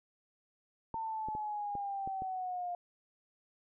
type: linear sweep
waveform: sine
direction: down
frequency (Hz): 903 to 702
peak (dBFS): -35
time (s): 0.94-2.75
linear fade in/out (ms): 2
type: clicks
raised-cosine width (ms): 2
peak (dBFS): -31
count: 6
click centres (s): 0.943 / 1.286 / 1.351 / 1.753 / 2.075 / 2.221
effects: none